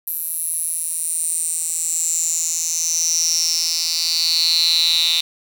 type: tone with high-pass filter sweep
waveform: 10% pulse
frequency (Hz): 164.81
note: E3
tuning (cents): 0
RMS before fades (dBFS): -20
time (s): 0.07-5.21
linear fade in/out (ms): 5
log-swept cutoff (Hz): 12000 to 3600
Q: 9.2
effects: none